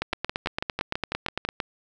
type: two click trains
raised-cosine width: 0.3 ms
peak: -11 / -10 dBFS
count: 9 / 15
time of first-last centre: 0.13-1.45 / 0.02-1.602 s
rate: 6.06 / 8.85 Hz
effects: none